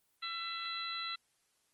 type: harmonic tone with a mistuned harmonic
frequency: 667 Hz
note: E5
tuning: 20 cents sharp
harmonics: 2 / 3 / 4 / 5 / 6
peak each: -42 / -46 / -47 / -49 / -40 dBFS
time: 0.22-1.16 s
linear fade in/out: 10 ms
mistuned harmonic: 2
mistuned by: +17 cents
effects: white hiss -75 dBFS RMS until 1.73 s + Opus 24 kbps